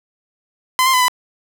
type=tone with pitch steps; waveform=sawtooth; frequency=1024 / 1051 / 1009 / 998 Hz; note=C6 / C6 / B5 / B5; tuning=-38 / +7 / +37 / +18 cents; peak=-8 dBFS; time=0.79-1.082 s; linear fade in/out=0 ms; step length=73 ms; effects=none